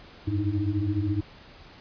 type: tone cluster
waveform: sine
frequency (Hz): 91 / 100.7 / 304.5 / 318.6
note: F#2 / G2 / D#4 / D#4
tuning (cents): -28 / +47 / -37 / +41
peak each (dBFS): -34 / -26 / -30 / -31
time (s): 0.27-1.21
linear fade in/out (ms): 10
effects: pink hiss -49 dBFS RMS until 1.8 s + resampled to 11025 Hz